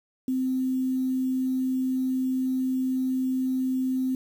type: tone with quantisation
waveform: sine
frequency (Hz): 259.4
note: C4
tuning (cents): -15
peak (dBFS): -23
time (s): 0.28-4.15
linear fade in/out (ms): 2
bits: 8
effects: none